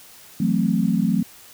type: chord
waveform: sine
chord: F# half-diminished seventh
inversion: third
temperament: equal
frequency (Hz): 164.81 / 185 / 220 / 261.6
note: E3 / F#3 / A3 / C4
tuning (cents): 0 / 0 / 0 / 0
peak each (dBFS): -25 / -21 / -21 / -25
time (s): 0.4-1.23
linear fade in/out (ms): 5
effects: white hiss -46 dBFS RMS until 1.53 s